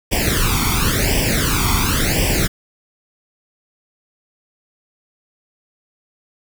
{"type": "noise with flanger", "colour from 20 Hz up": "pink", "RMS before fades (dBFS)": -17, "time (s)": [0.11, 2.48], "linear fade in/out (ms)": 20, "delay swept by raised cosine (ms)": [0.37, 0.9], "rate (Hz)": 0.94, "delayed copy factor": 0.9, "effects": []}